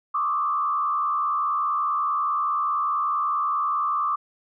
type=tone with frequency modulation; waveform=sine; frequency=1174.7 Hz; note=D6; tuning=in tune; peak=-21 dBFS; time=0.14-4.16 s; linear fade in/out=10 ms; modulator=75.2 Hz; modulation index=1; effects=none